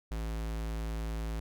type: tone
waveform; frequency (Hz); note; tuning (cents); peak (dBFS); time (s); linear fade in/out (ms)
square; 55; A1; 0; -34; 0.11-1.4; 5
effects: none